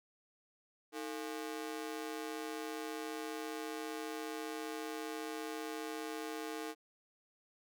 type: ring-modulated tone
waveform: sawtooth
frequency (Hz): 381.9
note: G4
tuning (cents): -45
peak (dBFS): -33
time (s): 0.92-6.75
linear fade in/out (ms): 50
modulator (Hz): 67.4
effects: none